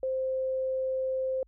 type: tone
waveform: sine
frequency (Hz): 523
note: C5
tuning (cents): -1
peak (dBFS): -27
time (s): 0.03-1.43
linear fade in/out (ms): 2
effects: added 53 Hz sine -58 dBFS peak until 1.47 s